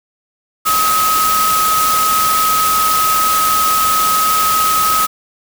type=tone in noise; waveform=sine; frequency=1271 Hz; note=D#6; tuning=36 cents sharp; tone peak=-12 dBFS; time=0.65-5.07 s; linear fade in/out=20 ms; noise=white; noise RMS=-18 dBFS; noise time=0.65-5.07 s; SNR=+3 dB; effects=none